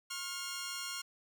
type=tone pair together; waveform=10% pulse; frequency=1083 / 1409 Hz; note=C#6 / F6; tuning=-41 / +15 cents; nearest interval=perfect fourth; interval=456 cents; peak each=-35 / -32 dBFS; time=0.1-1.02 s; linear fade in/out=10 ms; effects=none